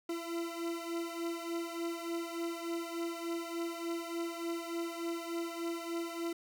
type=beating tone pair; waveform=40% pulse; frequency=336 / 339.4 Hz; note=E4 / F4; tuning=+33 / -49 cents; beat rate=3.4 Hz; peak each=-37 / -40 dBFS; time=0.09-6.33 s; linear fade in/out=5 ms; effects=none